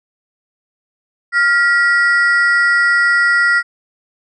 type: ring-modulated tone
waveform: triangle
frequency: 1665 Hz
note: G#6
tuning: 4 cents sharp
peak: -5 dBFS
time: 1.32-3.63 s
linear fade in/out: 50 ms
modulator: 263 Hz
effects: resampled to 22050 Hz